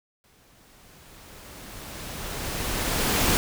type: noise with exponential growth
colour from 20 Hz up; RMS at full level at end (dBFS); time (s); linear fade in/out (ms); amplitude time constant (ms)
pink; -20; 0.24-3.37; 0; 680
effects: none